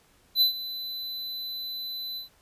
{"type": "tone with ADSR envelope", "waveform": "square", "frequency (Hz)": 4010, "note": "B7", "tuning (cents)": 26, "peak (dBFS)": -17, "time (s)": [0.35, 2.29], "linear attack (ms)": 63, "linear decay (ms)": 110, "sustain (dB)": -16, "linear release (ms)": 120, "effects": ["pink hiss -62 dBFS RMS until 2.41 s", "resampled to 32000 Hz"]}